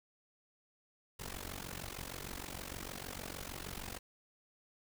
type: noise with amplitude modulation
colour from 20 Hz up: pink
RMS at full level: -41 dBFS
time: 1.19-3.99 s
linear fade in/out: 10 ms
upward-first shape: sine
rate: 46.5 Hz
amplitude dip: 90%
effects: none